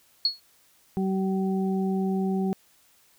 sine tone with exponential decay, 4346 Hz, C#8, 35 cents flat, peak -16 dBFS, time 0.25-0.4 s, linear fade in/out 2 ms, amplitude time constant 31 ms
harmonic tone, 190.9 Hz, G3, 46 cents flat, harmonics 1 / 2 / 4, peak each -24 / -30 / -36 dBFS, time 0.97-2.53 s, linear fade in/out 0 ms
effects white hiss -61 dBFS RMS until 3.18 s

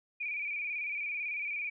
sine tone with vibrato, 2370 Hz, D7, 15 cents sharp, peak -33 dBFS, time 0.2-1.7 s, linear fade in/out 10 ms, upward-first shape square, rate 18 Hz, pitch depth 51 cents each way, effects none

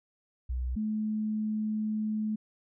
sine tone pair in turn, 62.5 / 215.1 Hz, B1 / A3, +21 / -39 cents, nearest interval octave + major sixth, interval 2140 cents, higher second, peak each -29 / -28 dBFS, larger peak second, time 0.49-0.76 / 0.76-2.36 s, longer second, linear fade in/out 10 ms, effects none

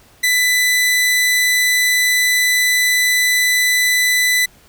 sawtooth tone, 1994 Hz, B6, 16 cents sharp, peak -9 dBFS, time 0.23-4.46 s, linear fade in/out 10 ms, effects pink hiss -49 dBFS RMS until 4.68 s

